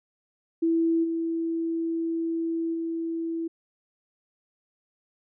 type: tone with level steps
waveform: sine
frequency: 330 Hz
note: E4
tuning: 2 cents sharp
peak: -20 / -25 / -27 dBFS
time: 0.62-3.48 s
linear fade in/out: 10 ms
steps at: 1.03 / 2.73 s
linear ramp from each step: 20 ms
effects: none